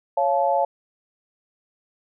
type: chord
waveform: sine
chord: Db augmented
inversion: none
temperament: just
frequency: 554.4 / 693 / 866.2 Hz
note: Db5 / F5 / A5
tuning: 0 / -14 / -27 cents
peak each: -22 dBFS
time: 0.17-0.65 s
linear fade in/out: 5 ms
effects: none